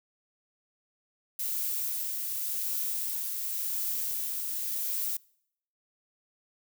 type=noise with tremolo; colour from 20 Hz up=violet; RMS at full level=-31 dBFS; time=1.39-5.17 s; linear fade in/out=5 ms; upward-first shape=triangle; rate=0.9 Hz; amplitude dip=30%; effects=noise-tail reverb RT60 0.7 s tail -25 dB re dry